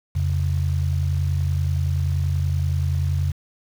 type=tone pair together; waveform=sine; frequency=85.99 / 136.5 Hz; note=F2 / C#3; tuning=-26 / -26 cents; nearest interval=minor sixth; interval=800 cents; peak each=-20 / -24 dBFS; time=0.15-3.32 s; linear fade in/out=10 ms; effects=7-bit